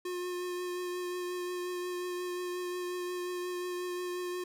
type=tone with vibrato; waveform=square; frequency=358.2 Hz; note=F4; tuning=44 cents sharp; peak=-35 dBFS; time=0.05-4.44 s; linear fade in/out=5 ms; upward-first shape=triangle; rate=5.6 Hz; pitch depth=18 cents each way; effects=none